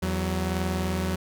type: tone pair together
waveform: sawtooth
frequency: 83.1 / 187.2 Hz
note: E2 / F#3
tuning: +15 / +20 cents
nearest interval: octave + major second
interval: 1405 cents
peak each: -24 dBFS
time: 0.02-1.16 s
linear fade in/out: 10 ms
effects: none